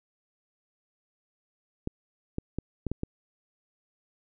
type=clicks; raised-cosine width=3 ms; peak=-17 dBFS; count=6; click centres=1.874 / 2.384 / 2.586 / 2.867 / 2.916 / 3.034 s; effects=none